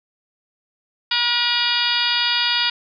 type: harmonic tone with a mistuned harmonic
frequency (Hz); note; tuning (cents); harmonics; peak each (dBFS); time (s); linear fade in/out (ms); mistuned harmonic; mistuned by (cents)
479.8; A#4; +50; 2 / 3 / 4 / 5 / 6 / 7 / 8 / 9 / 10; -29 / -26 / -28 / -27 / -24 / -25 / -24 / -29 / -24; 1.11-2.7; 5; 8; -43
effects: none